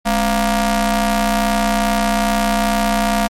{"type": "ring-modulated tone", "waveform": "sawtooth", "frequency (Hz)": 240.6, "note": "B3", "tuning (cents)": -45, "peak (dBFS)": -7, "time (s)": [0.05, 3.28], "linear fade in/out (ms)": 20, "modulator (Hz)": 450, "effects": ["MP3 64 kbps"]}